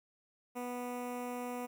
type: tone with notch filter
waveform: 15% pulse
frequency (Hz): 245.8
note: B3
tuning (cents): -8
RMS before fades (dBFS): -40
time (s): 0.55-1.67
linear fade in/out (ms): 20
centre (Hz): 4300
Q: 0.77
effects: 12-bit